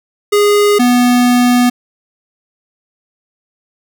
square tone pair in turn, 412.1 / 245.5 Hz, G#4 / B3, -13 / -10 cents, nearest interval major sixth, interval 897 cents, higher first, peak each -8 dBFS, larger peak neither, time 0.32-0.79 / 0.79-1.7 s, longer second, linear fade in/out 10 ms, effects none

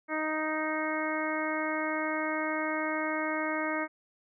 harmonic tone, 311.1 Hz, D#4, in tune, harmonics 1 / 2 / 3 / 4 / 5 / 6 / 7, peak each -34 / -35 / -38 / -37 / -38 / -39 / -37 dBFS, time 0.08-3.88 s, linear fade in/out 50 ms, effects none

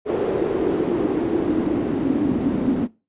pink noise with band-pass filter sweep, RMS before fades -21 dBFS, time 0.05-2.88 s, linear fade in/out 50 ms, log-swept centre 410 to 250 Hz, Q 4.3, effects noise-tail reverb RT60 0.3 s tail -21 dB re dry + resampled to 8000 Hz

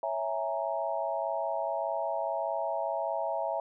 sine chord, A# half-diminished seventh, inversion first, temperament equal, 554.4 / 659.3 / 830.6 / 932.3 Hz, C#5 / E5 / G#5 / A#5, 0 / 0 / 0 / 0 cents, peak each -36 / -32 / -36 / -36 dBFS, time 0.03-3.6 s, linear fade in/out 2 ms, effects none

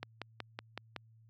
click train, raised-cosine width 0.3 ms, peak -23 dBFS, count 6, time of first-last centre 0.03-0.963 s, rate 5.36 Hz, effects added 112 Hz sine -57 dBFS peak until 1.29 s + high-pass 100 Hz 12 dB/octave

